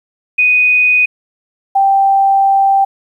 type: tone pair in turn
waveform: sine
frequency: 2489 / 784 Hz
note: D#7 / G5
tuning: 0 / 0 cents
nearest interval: octave + minor sixth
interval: 2000 cents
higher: first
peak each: -7 dBFS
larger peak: neither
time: 0.38-1.06 / 1.75-2.85 s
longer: second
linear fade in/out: 10 ms
effects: 8-bit